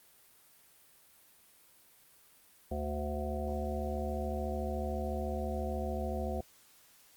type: harmonic tone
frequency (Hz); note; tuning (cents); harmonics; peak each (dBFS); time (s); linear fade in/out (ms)
73.9; D2; +11; 1 / 3 / 5 / 7 / 9 / 10; -36 / -40 / -42 / -41 / -41 / -43; 2.71-6.41; 5
effects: white hiss -62 dBFS RMS until 7.16 s + Opus 32 kbps